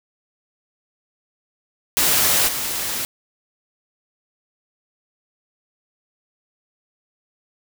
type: noise with level steps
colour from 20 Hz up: white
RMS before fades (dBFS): -17 / -25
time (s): 1.97-3.05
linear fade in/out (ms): 0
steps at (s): 2.47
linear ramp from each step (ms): 20
effects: none